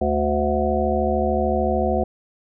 harmonic tone, 73.42 Hz, D2, in tune, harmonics 1 / 3 / 5 / 7 / 9 / 10, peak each -25 / -25 / -25 / -25 / -25 / -25 dBFS, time 0.01-2.04 s, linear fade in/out 5 ms, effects none

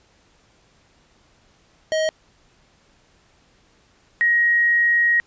square / sine tone pair in turn, 630 / 1887.9 Hz, D#5 / A#6, +21 / +21 cents, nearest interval octave + perfect fifth, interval 1900 cents, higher second, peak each -19 / -14 dBFS, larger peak second, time 1.92-2.09 / 4.21-5.2 s, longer second, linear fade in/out 0 ms, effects pink hiss -58 dBFS RMS until 5.26 s + resampled to 16000 Hz

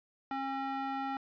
square tone with band-pass filter, 270.5 Hz, C#4, 42 cents flat, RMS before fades -36 dBFS, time 0.31-1.17 s, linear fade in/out 2 ms, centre 1000 Hz, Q 1.4, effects resampled to 11025 Hz

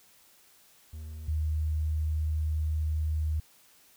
triangle / sine tone pair in turn, 77.78 / 77.47 Hz, D#2 / D#2, 0 / -7 cents, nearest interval unison, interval 7 cents, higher first, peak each -36 / -26 dBFS, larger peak second, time 0.93-1.28 / 1.28-3.4 s, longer second, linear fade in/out 5 ms, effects white hiss -60 dBFS RMS until 3.96 s

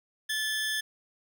25% pulse tone pair together, 1737 / 3173 Hz, A6 / G7, -23 / +20 cents, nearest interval minor seventh, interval 1043 cents, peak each -25 / -34 dBFS, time 0.29-0.81 s, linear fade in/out 10 ms, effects none

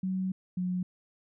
sine tone pair in turn, 187.6 / 181.52 Hz, F#3 / F#3, +24 / -33 cents, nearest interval minor second, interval 57 cents, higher first, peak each -28 dBFS, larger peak neither, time 0.03-0.32 / 0.57-0.83 s, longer first, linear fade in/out 5 ms, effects none

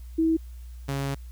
sine / sawtooth tone pair in turn, 323.6 / 138.16 Hz, E4 / C#3, -32 / -5 cents, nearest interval octave + minor third, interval 1473 cents, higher first, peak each -19 / -23 dBFS, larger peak first, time 0.18-0.37 / 0.88-1.15 s, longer second, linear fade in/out 10 ms, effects added 60 Hz sine -38 dBFS peak until 1.31 s + white hiss -60 dBFS RMS until 1.31 s

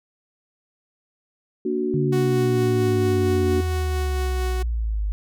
sine chord, Bb augmented, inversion none, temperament equal, 233.1 / 293.7 / 370 Hz, Bb3 / D4 / F#4, 0 / 0 / 0 cents, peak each -27 / -27 / -23 dBFS, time 1.65-3.61 s, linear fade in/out 5 ms
sine exponential sweep, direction down, 148.4 to 50 Hz, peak -21 dBFS, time 1.94-5.12 s, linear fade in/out 0 ms
sawtooth tone with tremolo, 370 Hz, F#4, in tune, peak -23 dBFS, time 2.12-4.63 s, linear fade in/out 10 ms, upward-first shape sine, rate 4.4 Hz, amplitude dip 25%
effects none

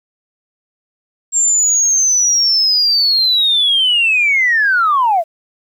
sine linear sweep, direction down, 7459 to 626 Hz, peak -9 dBFS, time 1.32-5.24 s, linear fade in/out 50 ms, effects tanh soft clip ceiling -5 dBFS + 8-bit

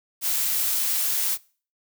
blue noise, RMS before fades -24 dBFS, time 0.21-1.38 s, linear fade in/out 50 ms, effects noise-tail reverb RT60 0.4 s tail -22 dB re dry

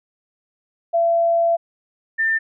sine tone pair in turn, 675 / 1793.7 Hz, E5 / A6, +41 / +33 cents, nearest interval octave + perfect fourth, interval 1692 cents, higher second, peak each -14 / -16 dBFS, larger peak first, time 0.93-1.57 / 2.18-2.39 s, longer first, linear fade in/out 20 ms, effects none

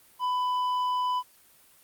sine tone with tanh clipping, 998 Hz, B5, 18 cents sharp, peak -26 dBFS, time 0.19-1.23 s, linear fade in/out 50 ms, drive 7 dB, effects white hiss -58 dBFS RMS until 1.83 s + Opus 32 kbps

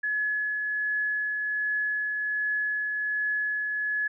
sine tone with tremolo, 1700 Hz, G#6, 40 cents sharp, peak -24 dBFS, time 0.03-4.08 s, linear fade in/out 10 ms, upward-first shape triangle, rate 1.3 Hz, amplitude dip 30%, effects none

